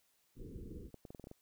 pink low-pass noise, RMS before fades -48 dBFS, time 0.35-0.91 s, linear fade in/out 50 ms, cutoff 480 Hz, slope 96 dB/octave
clicks, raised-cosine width 2 ms, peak -36 dBFS, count 8, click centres 0.943 / 1.052 / 1.105 / 1.148 / 1.197 / 1.241 / 1.271 / 1.314 s
effects white hiss -75 dBFS RMS until 1.41 s

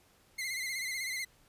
sawtooth tone with vibrato, 2083 Hz, C7, 8 cents flat, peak -31 dBFS, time 0.38-1.25 s, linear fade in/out 10 ms, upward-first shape sine, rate 16 Hz, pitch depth 68 cents each way, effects pink hiss -65 dBFS RMS until 1.48 s + resampled to 32000 Hz

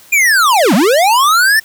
square linear two-way sweep, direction down then up, 2449 to 170.8 to 1820 Hz, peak -8 dBFS, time 0.12-1.6 s, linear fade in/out 10 ms, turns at 0.74 s, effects white hiss -42 dBFS RMS until 1.64 s

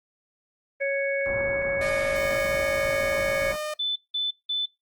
harmonic tone, 554.4 Hz, C#5, in tune, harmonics 1 / 3 / 4, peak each -25 / -32 / -29 dBFS, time 0.8-3.53 s, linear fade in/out 20 ms
pink low-pass noise, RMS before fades -37 dBFS, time 1.26-3.56 s, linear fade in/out 0 ms, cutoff 1500 Hz, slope 48 dB/octave
sawtooth tone, 608 Hz, D#5, 40 cents flat, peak -25 dBFS, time 1.81-3.74 s, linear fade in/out 5 ms
sine tone bursts, 3511 Hz, A7, 4 cents flat, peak -24 dBFS, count 3, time 3.79-4.66 s, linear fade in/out 10 ms, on 170 ms, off 180 ms
effects noise-tail reverb RT60 0.2 s tail -22 dB re dry + Opus 24 kbps

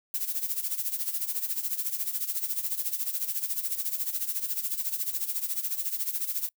violet noise with tremolo, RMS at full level -28 dBFS, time 0.14-6.49 s, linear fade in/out 2 ms, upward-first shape sine, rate 14 Hz, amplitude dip 75%, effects noise-tail reverb RT60 0.1 s tail -25 dB re dry

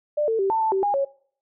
sine tone with pitch steps, 595 / 448.8 / 389.1 / 892 / 882 / 385.3 / 817 / 552 Hz, D5 / A4 / G4 / A5 / A5 / G4 / G#5 / C#5, +22 / +34 / -13 / +23 / +4 / -30 / -29 / -7 cents, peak -19 dBFS, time 0.17-1.05 s, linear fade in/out 10 ms, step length 110 ms, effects noise-tail reverb RT60 0.6 s tail -23 dB re dry

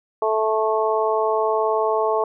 harmonic tone, 218.7 Hz, A3, 10 cents flat, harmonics 2 / 3 / 4 / 5, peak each -21 / -23 / -24 / -25 dBFS, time 0.22-2.24 s, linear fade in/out 2 ms, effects none

